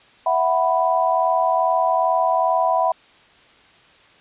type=chord; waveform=sine; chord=E suspended second; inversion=none; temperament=just; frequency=659.3 / 741.7 / 988.9 Hz; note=E5 / F#5 / B5; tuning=0 / +4 / +2 cents; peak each=-20 dBFS; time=0.26-2.92 s; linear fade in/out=5 ms; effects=white hiss -51 dBFS RMS until 4.2 s + resampled to 8000 Hz